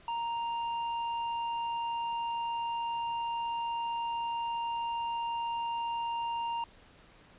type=tone with tanh clipping; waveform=sine; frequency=932.3 Hz; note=A#5; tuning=in tune; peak=-33 dBFS; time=0.08-6.64 s; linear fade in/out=2 ms; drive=10 dB; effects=pink hiss -58 dBFS RMS until 7.38 s + resampled to 8000 Hz